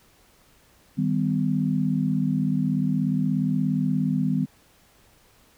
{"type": "chord", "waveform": "sine", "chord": "Eb augmented", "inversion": "none", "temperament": "equal with one note detuned", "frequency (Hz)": [155.56, 196, 252.7], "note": ["Eb3", "G3", "B3"], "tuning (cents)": [0, 0, 40], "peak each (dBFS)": -25, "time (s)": [0.97, 4.46], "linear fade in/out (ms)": 20, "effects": ["pink hiss -58 dBFS RMS until 5.57 s"]}